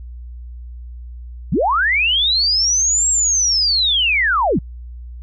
sine linear two-way sweep, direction up then down, 111.6 to 7640 to 111.6 Hz, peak -13 dBFS, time 1.52-4.59 s, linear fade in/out 5 ms, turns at 3.09 s, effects added 60 Hz sine -30 dBFS peak until 5.22 s

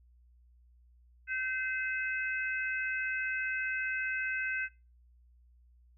harmonic tone, 515 Hz, C5, 28 cents flat, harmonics 3 / 4 / 5, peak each -33 / -38 / -38 dBFS, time 1.27-4.69 s, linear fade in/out 50 ms, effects noise-tail reverb RT60 0.3 s tail -24 dB re dry + added 60 Hz sine -59 dBFS peak until 5.97 s

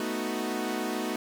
sawtooth chord, B dominant seventh, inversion third, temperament equal, 220 / 246.9 / 311.1 / 370 Hz, A3 / B3 / D#4 / F#4, 0 / 0 / 0 / 0 cents, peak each -31 dBFS, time 0-1.16 s, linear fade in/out 2 ms, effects 10-bit

